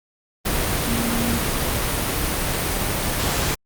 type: tone in noise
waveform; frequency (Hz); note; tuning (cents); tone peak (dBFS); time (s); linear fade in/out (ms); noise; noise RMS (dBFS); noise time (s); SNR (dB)
sine; 233.6; A#3; +4; -23; 0.87-1.39; 10; pink; -22; 0.45-3.55; -4
effects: Opus 32 kbps